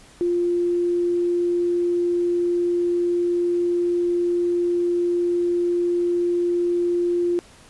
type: tone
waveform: sine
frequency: 349.2 Hz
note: F4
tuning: in tune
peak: -18 dBFS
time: 0.21-7.39 s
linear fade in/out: 0 ms
effects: pink hiss -49 dBFS RMS until 7.69 s + resampled to 24000 Hz